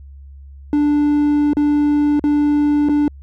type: tone with dropouts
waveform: triangle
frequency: 293.7 Hz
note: D4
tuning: in tune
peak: -10 dBFS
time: 0.73-3.08 s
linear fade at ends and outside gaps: 1 ms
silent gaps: 1.533-1.569 / 2.195-2.24 / 2.887-2.894 s
effects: added 69 Hz sine -35 dBFS peak until 3.22 s